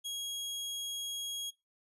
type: tone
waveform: sawtooth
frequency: 3300 Hz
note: G#7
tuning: 12 cents flat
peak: -33 dBFS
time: 0.04-1.51 s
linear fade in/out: 20 ms
effects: noise-tail reverb RT60 0.2 s tail -20 dB re dry + resampled to 32000 Hz